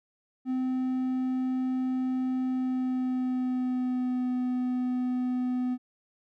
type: tone with pitch glide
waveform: triangle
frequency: 257.2 to 250.9 Hz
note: C4 to B3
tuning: -30 to +28 cents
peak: -24 dBFS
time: 0.45-5.78 s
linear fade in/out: 50 ms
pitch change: -42 cents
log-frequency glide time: 2.46-4.29 s
effects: none